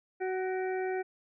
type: harmonic tone with a mistuned harmonic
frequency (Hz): 373.7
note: F#4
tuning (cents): +17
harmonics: 1 / 2 / 4 / 5 / 6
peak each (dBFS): -31 / -37 / -43 / -45 / -47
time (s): 0.2-1.03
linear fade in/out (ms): 20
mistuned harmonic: 6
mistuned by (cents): +55
effects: none